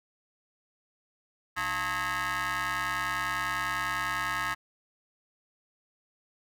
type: ring-modulated tone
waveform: 20% pulse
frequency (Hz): 190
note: F#3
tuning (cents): +46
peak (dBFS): -21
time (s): 1.56-4.55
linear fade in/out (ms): 20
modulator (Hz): 1460
effects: none